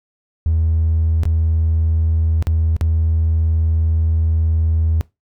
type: tone with dropouts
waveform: triangle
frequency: 80.5 Hz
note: E2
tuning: 41 cents flat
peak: -10 dBFS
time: 0.46-5.01 s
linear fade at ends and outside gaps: 0 ms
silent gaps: 1.234-1.254 / 2.425-2.47 / 2.765-2.811 s
effects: noise-tail reverb RT60 0.2 s tail -22 dB re dry + tanh soft clip ceiling -9 dBFS